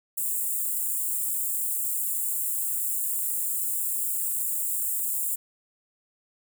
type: high-pass noise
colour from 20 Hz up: white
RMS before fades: -28 dBFS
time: 0.17-5.36 s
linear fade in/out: 10 ms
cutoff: 7300 Hz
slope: 96 dB/octave
effects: none